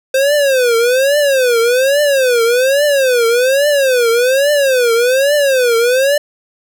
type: tone with vibrato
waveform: square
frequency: 520 Hz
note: C5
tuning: 11 cents flat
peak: -10 dBFS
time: 0.14-6.18 s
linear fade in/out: 5 ms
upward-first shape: triangle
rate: 1.2 Hz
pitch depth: 240 cents each way
effects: none